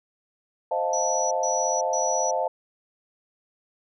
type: chord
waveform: sine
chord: F dominant seventh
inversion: second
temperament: equal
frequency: 523.3 / 622.3 / 698.5 / 880 Hz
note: C5 / Eb5 / F5 / A5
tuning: 0 / 0 / 0 / 0 cents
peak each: -28 dBFS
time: 0.71-2.48 s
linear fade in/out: 5 ms
type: tone bursts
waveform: sine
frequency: 5890 Hz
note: F#8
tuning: 9 cents flat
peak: -27 dBFS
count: 3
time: 0.93-2.31 s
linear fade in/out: 5 ms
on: 380 ms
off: 120 ms
effects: none